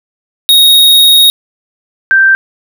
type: tone pair in turn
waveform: square / sine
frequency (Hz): 3754 / 1566.6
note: A#7 / G6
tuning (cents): +11 / -2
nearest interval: octave + minor third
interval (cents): 1513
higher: first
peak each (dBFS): -3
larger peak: neither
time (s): 0.49-1.3 / 2.11-2.35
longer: first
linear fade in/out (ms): 0
effects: none